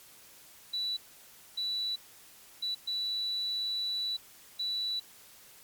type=tone bursts at uneven times; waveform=sine; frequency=3951 Hz; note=B7; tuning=in tune; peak=-30 dBFS; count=5; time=0.73-0.97 / 1.57-1.96 / 2.62-2.75 / 2.87-4.17 / 4.59-5 s; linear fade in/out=10 ms; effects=white hiss -55 dBFS RMS until 5.63 s + MP3 96 kbps